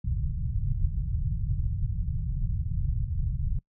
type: low-pass noise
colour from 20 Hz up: pink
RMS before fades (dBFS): -28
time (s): 0.04-3.59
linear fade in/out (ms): 5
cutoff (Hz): 150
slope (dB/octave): 48
effects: noise-tail reverb RT60 0.1 s tail -23 dB re dry